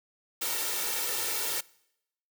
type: noise with comb filter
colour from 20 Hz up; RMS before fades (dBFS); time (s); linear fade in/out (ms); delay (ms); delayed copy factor
white; -31; 0.41-1.61; 10; 2.2; +0.7
effects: noise-tail reverb RT60 0.8 s tail -23 dB re dry + high-pass 200 Hz 12 dB/octave